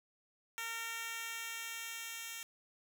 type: tone with high-pass filter sweep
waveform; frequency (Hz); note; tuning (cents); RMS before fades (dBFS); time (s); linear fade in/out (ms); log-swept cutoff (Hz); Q
10% pulse; 458.4; A#4; -29; -43; 0.58-2.43; 0; 1400 to 3100; 0.72
effects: none